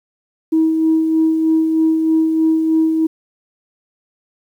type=tone with tremolo; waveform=sine; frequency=320 Hz; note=D#4; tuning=49 cents sharp; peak=-9 dBFS; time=0.52-3.07 s; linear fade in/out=10 ms; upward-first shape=sine; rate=3.2 Hz; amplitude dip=40%; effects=tanh soft clip ceiling -6 dBFS + 8-bit